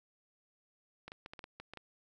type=clicks; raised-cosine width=0.3 ms; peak=-30 dBFS; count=9; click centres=1.08 / 1.119 / 1.261 / 1.335 / 1.392 / 1.441 / 1.6 / 1.736 / 1.773 s; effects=12-bit